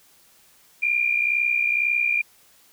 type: tone pair together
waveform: sine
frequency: 2349 / 2411 Hz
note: D7 / D7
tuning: 0 / +45 cents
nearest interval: unison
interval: 45 cents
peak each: -25 / -20 dBFS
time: 0.82-2.22 s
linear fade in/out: 10 ms
effects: white hiss -56 dBFS RMS until 2.72 s